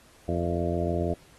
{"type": "harmonic tone with a mistuned harmonic", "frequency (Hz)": 86.3, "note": "F2", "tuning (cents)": -20, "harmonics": [1, 2, 3, 4, 5, 6, 7, 8], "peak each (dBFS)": [-30, -32, -35, -32, -34, -39, -33, -35], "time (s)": [0.28, 1.14], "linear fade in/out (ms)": 5, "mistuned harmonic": 8, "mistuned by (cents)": -25, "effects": ["pink hiss -57 dBFS RMS until 1.38 s", "AAC 32 kbps"]}